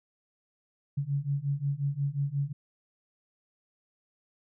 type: beating tone pair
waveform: sine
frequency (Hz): 138.2 / 143.8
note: C#3 / D3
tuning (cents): -5 / -36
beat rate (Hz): 5.6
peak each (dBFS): -31 / -30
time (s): 0.97-2.53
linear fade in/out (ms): 10
effects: none

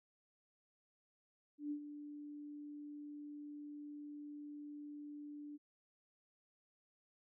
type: tone with ADSR envelope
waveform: sine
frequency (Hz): 293.7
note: D4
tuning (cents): 0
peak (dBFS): -37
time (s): 1.58-5.58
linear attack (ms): 130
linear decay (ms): 84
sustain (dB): -10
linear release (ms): 27
effects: none

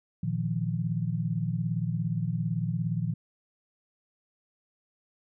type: chord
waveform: sine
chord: Bb suspended fourth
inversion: none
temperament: equal with one note detuned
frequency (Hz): 116.54 / 155.56 / 173.01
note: Bb2 / Eb3 / F3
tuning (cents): 0 / 0 / -16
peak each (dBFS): -31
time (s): 0.23-3.14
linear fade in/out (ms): 5
effects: none

